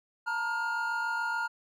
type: tone cluster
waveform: triangle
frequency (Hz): 899 / 946 / 1416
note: A5 / A#5 / F6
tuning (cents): +37 / +25 / +23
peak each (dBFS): -34 / -34 / -29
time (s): 0.26-1.48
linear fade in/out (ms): 20
effects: none